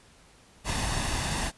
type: noise with comb filter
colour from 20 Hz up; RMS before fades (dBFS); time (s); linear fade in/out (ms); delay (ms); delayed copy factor
pink; -29; 0.64-1.52; 50; 1.1; +0.5
effects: pink hiss -57 dBFS RMS until 1.57 s + resampled to 24000 Hz